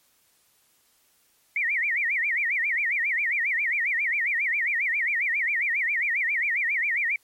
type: tone with vibrato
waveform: sine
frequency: 2093 Hz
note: C7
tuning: in tune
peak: -22 dBFS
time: 1.56-7.16 s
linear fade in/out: 2 ms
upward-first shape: sine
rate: 7.4 Hz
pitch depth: 240 cents each way
effects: white hiss -64 dBFS RMS until 7.23 s + MP3 64 kbps